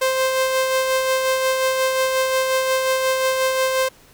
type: tone with tremolo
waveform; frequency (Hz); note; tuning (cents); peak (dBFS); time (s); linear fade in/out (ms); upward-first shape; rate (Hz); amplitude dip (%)
sawtooth; 523; C5; -1; -12; 0.01-3.89; 10; sine; 5.6; 35
effects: pink hiss -50 dBFS RMS until 4.13 s